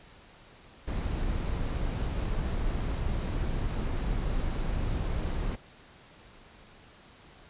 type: noise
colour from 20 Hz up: brown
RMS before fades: -30 dBFS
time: 0.87-5.56 s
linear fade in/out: 10 ms
effects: pink hiss -54 dBFS RMS until 7.49 s + resampled to 8000 Hz